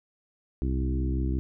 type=harmonic tone with a mistuned harmonic; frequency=65.41 Hz; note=C2; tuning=in tune; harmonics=1 / 2 / 3 / 4 / 5 / 6; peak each=-26 / -33 / -37 / -35 / -35 / -43 dBFS; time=0.62-1.39 s; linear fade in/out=0 ms; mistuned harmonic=2; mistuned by=-18 cents; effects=none